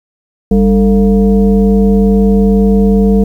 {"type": "tone with frequency modulation", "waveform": "sine", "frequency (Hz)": 198.9, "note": "G3", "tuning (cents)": 25, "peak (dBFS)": -5, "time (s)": [0.51, 3.24], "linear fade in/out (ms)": 5, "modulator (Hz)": 250, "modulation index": 0.92, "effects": ["7-bit"]}